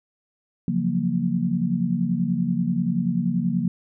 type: chord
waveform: sine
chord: Gb major seventh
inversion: second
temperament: equal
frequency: 138.59 / 174.61 / 185 / 233.1 Hz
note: Db3 / F3 / Gb3 / Bb3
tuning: 0 / 0 / 0 / 0 cents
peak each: -30 / -24 / -26 / -25 dBFS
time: 0.68-3.68 s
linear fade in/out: 2 ms
effects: none